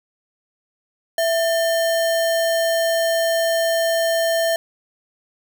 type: tone with sample-and-hold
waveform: sine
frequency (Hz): 662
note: E5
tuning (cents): +7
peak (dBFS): -16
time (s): 1.18-4.56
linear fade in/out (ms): 2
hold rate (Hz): 2450
effects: none